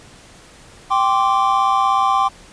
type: chord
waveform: triangle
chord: G suspended fourth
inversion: none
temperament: equal with one note detuned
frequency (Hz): 784 / 1046.5 / 1163.2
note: G5 / C6 / D6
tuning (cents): 0 / 0 / -17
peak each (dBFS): -16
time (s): 0.9-2.29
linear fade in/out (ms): 20
effects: pink hiss -44 dBFS RMS until 2.52 s + resampled to 22050 Hz